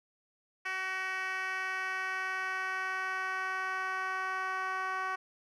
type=tone with band-pass filter sweep; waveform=10% pulse; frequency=376.8 Hz; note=F#4; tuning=32 cents sharp; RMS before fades=-35 dBFS; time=0.65-5.16 s; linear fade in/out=10 ms; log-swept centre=2000 to 1200 Hz; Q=1.7; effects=none